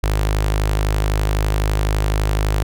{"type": "tone with notch filter", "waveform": "sawtooth", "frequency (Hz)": 51.91, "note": "G#1", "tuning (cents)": 0, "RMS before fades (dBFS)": -18, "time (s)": [0.03, 2.63], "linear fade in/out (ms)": 5, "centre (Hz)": 220, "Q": 1.4, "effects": []}